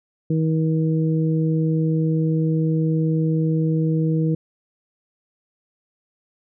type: harmonic tone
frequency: 159.3 Hz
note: D#3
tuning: 41 cents sharp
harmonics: 1 / 2 / 3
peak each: -18 / -24 / -28 dBFS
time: 0.3-4.35 s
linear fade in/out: 5 ms
effects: none